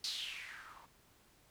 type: noise with low-pass filter sweep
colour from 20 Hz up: violet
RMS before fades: -45 dBFS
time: 0.04-0.86 s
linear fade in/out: 2 ms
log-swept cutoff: 4600 to 900 Hz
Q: 5.3
effects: pink hiss -67 dBFS RMS until 1.5 s